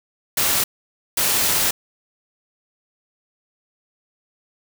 white noise bursts at uneven times, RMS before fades -19 dBFS, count 2, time 0.37-0.64 / 1.17-1.71 s, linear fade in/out 5 ms, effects none

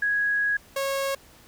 sine / sawtooth tone pair in turn, 1661.2 / 547.5 Hz, G#6 / C#5, 0 / -22 cents, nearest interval octave + perfect fifth, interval 1922 cents, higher first, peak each -21 dBFS, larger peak neither, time 0.02-0.57 / 0.76-1.15 s, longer first, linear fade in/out 5 ms, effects pink hiss -53 dBFS RMS until 1.47 s

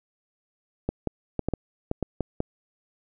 clicks, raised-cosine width 2 ms, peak -12 dBFS, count 9, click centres 0.89 / 1.073 / 1.393 / 1.486 / 1.537 / 1.914 / 2.027 / 2.207 / 2.404 s, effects none

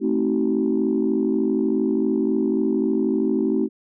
sine chord, A diminished seventh, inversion none, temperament just, 220 / 264 / 316.8 / 380.2 Hz, A3 / C4 / Eb4 / Gb4, 0 / +16 / +31 / +47 cents, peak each -23 dBFS, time 0-3.69 s, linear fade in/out 50 ms, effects tanh soft clip ceiling -10 dBFS

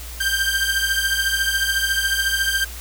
sawtooth beating tone pair, 1568 / 1582 Hz, G6 / G6, 0 / +15 cents, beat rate 14 Hz, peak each -18 dBFS, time 0.2-2.65 s, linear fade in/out 10 ms, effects added 60 Hz sine -33 dBFS peak until 2.8 s + white hiss -37 dBFS RMS until 2.8 s

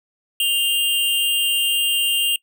square tone pair together, 2807 / 3151 Hz, F7 / G7, +8 / +8 cents, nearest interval major second, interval 200 cents, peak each -18 / -24 dBFS, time 0.4-2.36 s, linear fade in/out 2 ms, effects noise-tail reverb RT60 0.1 s tail -23 dB re dry

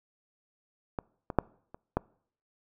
clicks, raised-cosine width 1 ms, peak -18 / -21 / -7 / -30 / -12 dBFS, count 5, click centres 0.988 / 1.302 / 1.387 / 1.745 / 1.97 s, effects noise-tail reverb RT60 0.6 s tail -25 dB re dry

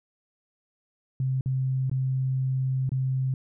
sine tone with dropouts, 131.3 Hz, C3, 6 cents sharp, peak -23 dBFS, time 1.2-3.34 s, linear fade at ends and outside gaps 2 ms, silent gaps 1.41-1.459 / 1.897-1.914 / 2.893-2.918 s, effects none

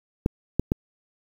clicks, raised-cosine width 3 ms, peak -7 dBFS, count 3, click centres 0.261 / 0.596 / 0.719 s, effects 7-bit

